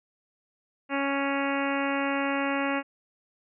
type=harmonic tone; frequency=277.6 Hz; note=C#4; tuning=3 cents sharp; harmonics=1 / 2 / 3 / 4 / 5 / 6 / 7 / 8 / 9 / 10; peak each=-29 / -32 / -34 / -35 / -36 / -37 / -37 / -38 / -39 / -39 dBFS; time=0.89-2.83 s; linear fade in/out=50 ms; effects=none